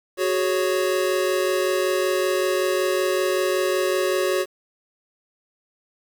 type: chord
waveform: square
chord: F# suspended second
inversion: none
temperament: equal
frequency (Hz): 370 / 415.3 / 554.4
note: F#4 / G#4 / C#5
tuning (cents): 0 / 0 / 0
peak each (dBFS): -23 / -28 / -25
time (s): 0.17-4.46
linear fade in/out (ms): 50
effects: 8-bit